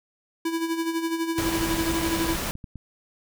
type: tone with tremolo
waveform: square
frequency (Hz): 329.6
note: E4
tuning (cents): 0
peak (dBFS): -23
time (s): 0.45-2.36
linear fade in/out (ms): 5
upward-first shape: sine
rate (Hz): 12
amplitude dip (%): 60
type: noise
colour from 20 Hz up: pink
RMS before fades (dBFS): -29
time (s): 1.38-2.51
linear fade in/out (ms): 0
type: clicks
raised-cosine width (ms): 5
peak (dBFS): -26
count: 7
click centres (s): 1.811 / 2.08 / 2.246 / 2.381 / 2.554 / 2.642 / 2.757
effects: none